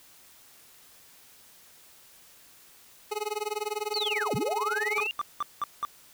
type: tone with tremolo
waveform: 25% pulse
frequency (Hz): 422.1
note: G#4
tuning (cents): +28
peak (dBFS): -23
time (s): 3.11-5.07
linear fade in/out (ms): 10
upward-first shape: sine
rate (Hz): 20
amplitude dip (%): 95
type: linear two-way sweep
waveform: sine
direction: down then up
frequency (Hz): 4611 to 96.2 to 2836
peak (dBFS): -28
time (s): 3.94-5.11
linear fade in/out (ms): 0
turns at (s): 4.35
type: tone bursts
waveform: triangle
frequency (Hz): 1178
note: D6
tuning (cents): +5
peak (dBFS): -24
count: 5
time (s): 4.98-5.85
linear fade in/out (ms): 0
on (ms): 22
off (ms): 190
effects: white hiss -55 dBFS RMS until 6.13 s